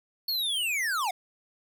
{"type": "linear sweep", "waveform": "square", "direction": "down", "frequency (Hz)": [4435, 690], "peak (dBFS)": -27, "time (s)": [0.28, 1.11], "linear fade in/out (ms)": 5, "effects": ["10-bit"]}